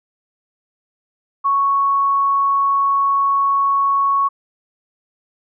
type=tone; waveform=sine; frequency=1108.7 Hz; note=C#6; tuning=in tune; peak=-13 dBFS; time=1.44-4.29 s; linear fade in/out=20 ms; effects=none